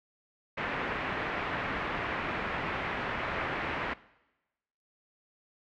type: low-pass noise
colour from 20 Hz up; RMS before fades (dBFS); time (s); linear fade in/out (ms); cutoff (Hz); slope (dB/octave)
white; -34; 0.57-3.94; 10; 2200; 24
effects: noise-tail reverb RT60 1.0 s tail -20 dB re dry